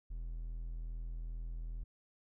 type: tone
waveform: triangle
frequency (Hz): 41.2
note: E1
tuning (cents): 0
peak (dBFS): -37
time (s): 0.1-1.84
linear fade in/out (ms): 10
effects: none